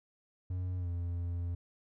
triangle tone with pitch glide, 91 to 86.74 Hz, F#2 to F2, -28 to -11 cents, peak -31 dBFS, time 0.5-1.55 s, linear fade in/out 5 ms, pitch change -83 cents, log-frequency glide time 0.78-0.88 s, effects none

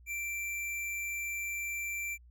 square tone, 2349 Hz, D7, in tune, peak -35 dBFS, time 0.06-2.18 s, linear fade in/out 50 ms, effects added 60 Hz sine -54 dBFS peak until 2.3 s

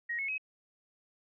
sine tone with pitch steps, 1885 / 2190 / 2545 Hz, A#6 / C#7 / D#7, +19 / -22 / +39 cents, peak -32 dBFS, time 0.09-0.381 s, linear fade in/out 10 ms, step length 97 ms, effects none

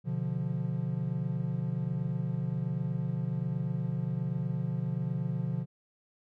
triangle chord, B diminished, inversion none, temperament equal with one note detuned, 125.56 / 146.83 / 174.61 Hz, B2 / D3 / F3, +29 / 0 / 0 cents, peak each -32 dBFS, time 0.04-5.66 s, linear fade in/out 50 ms, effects none

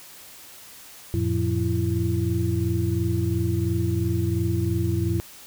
sine tone cluster, 90 / 112.9 / 174.2 / 335.3 Hz, F#2 / A2 / F3 / E4, -47 / +45 / -4 / +30 cents, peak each -25 / -25 / -30 / -27 dBFS, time 1.14-5.2 s, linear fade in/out 0 ms, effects white hiss -45 dBFS RMS until 5.46 s

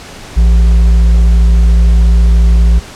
triangle tone with hard clipping, 57.1 Hz, A#1, 35 cents flat, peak -5 dBFS, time 0.36-2.8 s, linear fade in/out 20 ms, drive 8 dB, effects pink hiss -30 dBFS RMS until 2.95 s + low-pass 8000 Hz 12 dB/octave

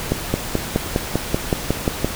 accelerating click train, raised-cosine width 2 ms, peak -3 dBFS, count 11, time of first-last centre 0.12-2.046 s, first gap 220 ms, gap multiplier 0.97, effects pink hiss -28 dBFS RMS until 2.15 s

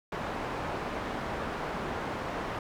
white low-pass noise, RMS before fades -35 dBFS, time 0.12-2.59 s, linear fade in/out 2 ms, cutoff 1100 Hz, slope 12 dB/octave, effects none

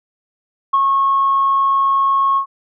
sine tone with ADSR envelope, 1093 Hz, C#6, 25 cents flat, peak -8 dBFS, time 0.73-2.46 s, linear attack 11 ms, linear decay 35 ms, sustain -3 dB, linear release 92 ms, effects tanh soft clip ceiling -6 dBFS

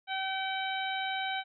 harmonic tone, 767 Hz, G5, 38 cents flat, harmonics 1 / 2 / 3 / 4 / 5, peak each -34 / -37 / -39 / -40 / -41 dBFS, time 0.07-1.44 s, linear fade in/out 50 ms, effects none

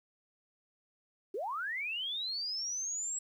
sine linear sweep, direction up, 346.4 to 7750 Hz, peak -34 dBFS, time 1.34-3.19 s, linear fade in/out 5 ms, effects 11-bit

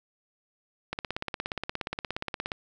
click train, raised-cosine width 0.3 ms, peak -15 dBFS, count 28, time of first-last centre 0.93-2.518 s, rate 17 Hz, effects none

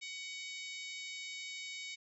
harmonic tone, 749 Hz, F#5, 21 cents sharp, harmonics 3 / 4 / 5 / 6 / 7 / 8 / 9 / 10, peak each -45 / -52 / -48 / -54 / -54 / -56 / -56 / -56 dBFS, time 0.01-1.96 s, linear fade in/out 20 ms, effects none

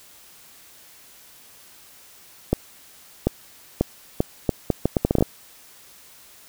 accelerating click train, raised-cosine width 2 ms, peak -4 dBFS, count 14, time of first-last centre 2.53-5.225 s, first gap 740 ms, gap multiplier 0.73, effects white hiss -49 dBFS RMS until 6.48 s

